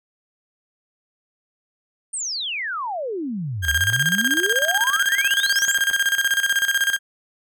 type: exponential two-way sweep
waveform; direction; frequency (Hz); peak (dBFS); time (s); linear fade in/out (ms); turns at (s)
sine; down then up; 9160 to 69.2 to 8120; -24; 2.13-5.76; 10; 3.71
type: tone with tremolo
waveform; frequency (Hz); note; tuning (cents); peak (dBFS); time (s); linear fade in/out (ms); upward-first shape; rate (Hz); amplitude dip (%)
35% pulse; 1607; G6; +43; -14; 3.62-6.99; 50; square; 16; 70
type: clicks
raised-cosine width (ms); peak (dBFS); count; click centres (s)
0.5; -22; 5; 3.926 / 4.375 / 5.68 / 5.786 / 5.912
effects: none